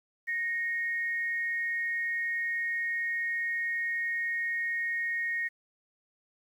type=tone pair together; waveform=sine; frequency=1864.7 / 2170 Hz; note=A#6 / C#7; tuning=0 / -37 cents; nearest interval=minor third; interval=263 cents; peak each=-29 / -38 dBFS; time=0.27-5.49 s; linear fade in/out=20 ms; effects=10-bit